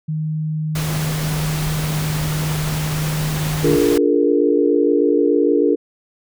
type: tone with pitch glide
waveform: sine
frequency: 155.56 to 153.15 Hz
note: D#3 to D#3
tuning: 0 to -27 cents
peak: -19 dBFS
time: 0.08-3.76 s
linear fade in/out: 10 ms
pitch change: -27 cents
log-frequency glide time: 0.41-2.38 s
type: noise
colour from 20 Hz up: pink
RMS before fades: -26 dBFS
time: 0.75-3.98 s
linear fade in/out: 5 ms
type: chord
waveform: sine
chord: Bb dominant seventh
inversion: first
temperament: just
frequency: 291.4 / 349.6 / 419.5 / 466.2 Hz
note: D4 / F4 / Ab4 / Bb4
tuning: -13 / +2 / +17 / 0 cents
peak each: -17 / -19 / -18 / -18 dBFS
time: 3.63-5.76 s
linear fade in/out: 20 ms
effects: none